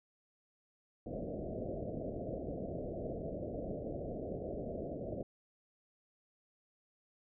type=low-pass noise; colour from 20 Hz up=white; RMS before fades=-41 dBFS; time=1.06-5.23 s; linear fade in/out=5 ms; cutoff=670 Hz; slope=96 dB/octave; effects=none